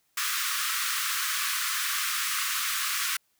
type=high-pass noise; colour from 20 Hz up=pink; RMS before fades=-29 dBFS; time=0.17-3.17 s; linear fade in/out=5 ms; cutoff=1100 Hz; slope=96 dB/octave; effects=white hiss -71 dBFS RMS until 3.39 s